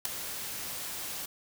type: noise with ADSR envelope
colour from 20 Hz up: white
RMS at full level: -24 dBFS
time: 0.05-1.26 s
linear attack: 4 ms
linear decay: 3 ms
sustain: -14 dB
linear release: 8 ms
effects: none